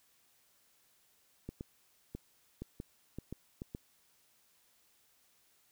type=clicks; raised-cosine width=3 ms; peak=-28 dBFS; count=9; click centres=1.49 / 1.609 / 2.15 / 2.62 / 2.801 / 3.186 / 3.326 / 3.619 / 3.749 s; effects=white hiss -70 dBFS RMS until 5.71 s